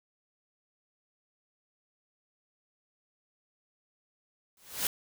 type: noise with exponential growth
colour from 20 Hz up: white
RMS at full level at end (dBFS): -26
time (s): 4.57-4.87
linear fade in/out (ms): 2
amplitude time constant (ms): 64
effects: none